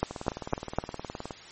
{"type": "two click trains", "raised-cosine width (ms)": 1, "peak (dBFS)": [-21, -10], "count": [24, 4], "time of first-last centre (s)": [[0.11, 1.308], [0.03, 0.786]], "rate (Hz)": [19.2, 3.97], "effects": ["white hiss -47 dBFS RMS until 1.51 s", "MP3 32 kbps"]}